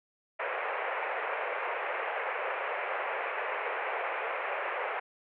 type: band-pass noise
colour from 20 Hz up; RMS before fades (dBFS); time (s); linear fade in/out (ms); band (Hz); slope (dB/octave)
pink; -34; 0.39-5; 10; 450 to 2500; 48
effects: none